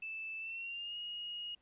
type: tone with pitch glide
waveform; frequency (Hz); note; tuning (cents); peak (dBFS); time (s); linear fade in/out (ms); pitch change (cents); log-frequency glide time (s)
sine; 2637 to 2876; E7 to F#7; 0 to -50; -40; 0.02-1.55; 5; +150; 0.39-0.97
effects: pink hiss -74 dBFS RMS until 1.61 s + resampled to 8000 Hz